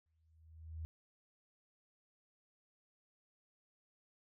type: tone with exponential growth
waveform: sine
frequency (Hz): 80.2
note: E2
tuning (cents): -47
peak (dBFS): -39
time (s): 0.06-0.85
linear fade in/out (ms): 0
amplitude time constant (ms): 170
effects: none